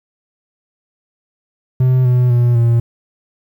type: tone with pitch steps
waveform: triangle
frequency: 128.3 / 124.5 / 120.82 / 117.24 Hz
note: C3 / B2 / B2 / A#2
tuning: -34 / +14 / -38 / +10 cents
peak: -7 dBFS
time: 1.8-2.8 s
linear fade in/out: 5 ms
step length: 250 ms
effects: 8-bit